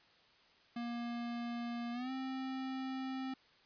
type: tone with pitch glide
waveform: square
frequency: 236.9 to 262.9 Hz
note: A#3 to C4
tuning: +28 to +8 cents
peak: -39 dBFS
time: 0.76-3.34 s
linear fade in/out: 5 ms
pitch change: +180 cents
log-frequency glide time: 1.92-2.11 s
effects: white hiss -66 dBFS RMS until 3.65 s + resampled to 11025 Hz